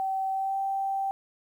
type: tone with pitch glide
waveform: sine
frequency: 769 to 780.2 Hz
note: G5 to G5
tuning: -33 to -8 cents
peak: -26 dBFS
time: 0-1.11 s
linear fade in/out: 0 ms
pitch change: +25 cents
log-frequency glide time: 0.31-0.58 s
effects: 10-bit